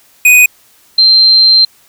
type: tone pair in turn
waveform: square / sine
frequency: 2489 / 4140 Hz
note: D#7 / C8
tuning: 0 / -19 cents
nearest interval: major sixth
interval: 881 cents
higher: second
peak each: -3 dBFS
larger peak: neither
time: 0.25-0.46 / 0.98-1.65 s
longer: second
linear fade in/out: 5 ms
effects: white hiss -47 dBFS RMS until 1.88 s